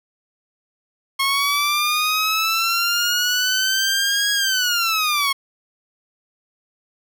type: linear two-way sweep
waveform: 15% pulse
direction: up then down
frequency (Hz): 1084 to 1654 to 1084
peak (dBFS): -11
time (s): 1.19-5.33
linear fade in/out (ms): 10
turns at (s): 4.32
effects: none